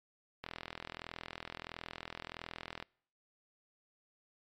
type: click train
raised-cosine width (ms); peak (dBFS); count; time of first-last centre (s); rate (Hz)
0.3; -25; 100; 0.44-2.826; 41.5
effects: noise-tail reverb RT60 0.6 s tail -26 dB re dry + MP3 64 kbps

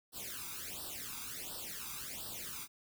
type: noise with flanger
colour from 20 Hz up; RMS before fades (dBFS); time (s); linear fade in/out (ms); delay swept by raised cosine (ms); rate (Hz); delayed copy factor
white; -44; 0.12-2.68; 50; 0.22 to 0.84; 1.4; +1
effects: none

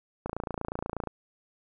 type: click train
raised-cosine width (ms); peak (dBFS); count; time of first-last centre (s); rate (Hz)
1; -18; 24; 0.26-1.073; 28.3
effects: none

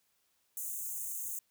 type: high-pass noise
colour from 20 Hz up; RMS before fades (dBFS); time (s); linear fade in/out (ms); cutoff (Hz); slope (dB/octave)
white; -39; 0.57-1.39; 2; 6300; 96
effects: white hiss -75 dBFS RMS until 1.5 s

